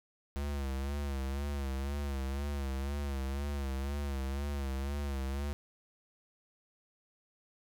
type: tone with vibrato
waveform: square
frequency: 69.3 Hz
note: C#2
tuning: in tune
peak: -34 dBFS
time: 0.36-5.53 s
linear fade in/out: 0 ms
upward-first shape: sine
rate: 2 Hz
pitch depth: 70 cents each way
effects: none